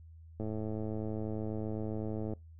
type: click train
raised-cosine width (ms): 2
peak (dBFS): -25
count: 210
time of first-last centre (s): 0.4-2.335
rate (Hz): 108
effects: noise-tail reverb RT60 0.2 s tail -24 dB re dry + added 81 Hz sine -50 dBFS peak until 2.59 s